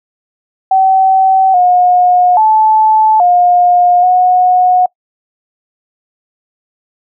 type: tone with pitch steps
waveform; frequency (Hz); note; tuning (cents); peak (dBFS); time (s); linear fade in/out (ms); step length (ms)
sine; 764 / 720 / 870 / 712 / 729; G5 / F#5 / A5 / F5 / F#5; -45 / -47 / -20 / +33 / -26; -5; 0.71-4.86; 5; 830
effects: noise-tail reverb RT60 0.1 s tail -24 dB re dry